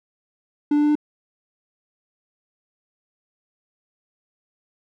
triangle tone with pitch steps, 293.5 / 295.2 / 296.9 / 298.6 Hz, D4 / D4 / D4 / D4, -1 / +9 / +19 / +29 cents, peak -13 dBFS, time 0.71-0.954 s, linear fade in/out 5 ms, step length 61 ms, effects none

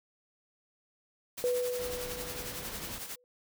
white noise with tremolo, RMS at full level -39 dBFS, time 1.37-3.16 s, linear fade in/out 10 ms, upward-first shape triangle, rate 11 Hz, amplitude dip 65%
sine tone with exponential decay, 493.9 Hz, B4, in tune, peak -25 dBFS, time 1.44-3.24 s, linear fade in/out 0 ms, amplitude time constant 390 ms
pink low-pass noise, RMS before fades -44 dBFS, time 1.78-2.99 s, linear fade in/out 10 ms, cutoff 6400 Hz, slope 96 dB/octave
effects none

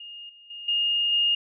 sine tone with level steps, 2839 Hz, F7, 28 cents sharp, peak -38 / -48 / -36 / -21 / -19 dBFS, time 0-1.35 s, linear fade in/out 5 ms, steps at 0.29 / 0.5 / 0.68 / 1.12 s, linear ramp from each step 5 ms, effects none

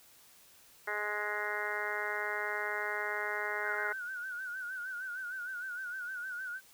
harmonic tone, 208.9 Hz, G#3, 10 cents sharp, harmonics 2 / 3 / 4 / 5 / 6 / 7 / 8 / 9 / 10, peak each -42 / -44 / -43 / -44 / -45 / -39 / -42 / -39 / -42 dBFS, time 0.87-3.93 s, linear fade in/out 10 ms
sine tone with vibrato, 1486 Hz, F#6, 7 cents sharp, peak -37 dBFS, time 3.62-6.61 s, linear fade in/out 50 ms, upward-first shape sine, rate 6.5 Hz, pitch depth 84 cents each way
effects white hiss -60 dBFS RMS until 6.73 s

